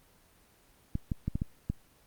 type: clicks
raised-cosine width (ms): 5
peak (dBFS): -18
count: 6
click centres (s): 0.954 / 1.118 / 1.28 / 1.355 / 1.419 / 1.7
effects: pink hiss -63 dBFS RMS until 2.06 s + Opus 24 kbps